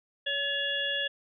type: harmonic tone with a mistuned harmonic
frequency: 562 Hz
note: C#5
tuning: 24 cents sharp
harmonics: 1 / 3 / 5 / 6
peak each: -37 / -32 / -34 / -32 dBFS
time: 0.26-1.08 s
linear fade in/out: 10 ms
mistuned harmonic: 3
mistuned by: +24 cents
effects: none